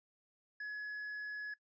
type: tone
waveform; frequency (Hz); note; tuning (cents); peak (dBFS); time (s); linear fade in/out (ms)
triangle; 1692; G#6; +32; -38; 0.6-1.54; 5
effects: noise-tail reverb RT60 0.1 s tail -20 dB re dry + resampled to 16000 Hz